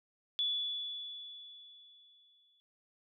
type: tone with exponential decay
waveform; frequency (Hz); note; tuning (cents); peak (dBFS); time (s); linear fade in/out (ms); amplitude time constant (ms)
sine; 3435; A7; -42; -29; 0.39-2.6; 0; 480
effects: none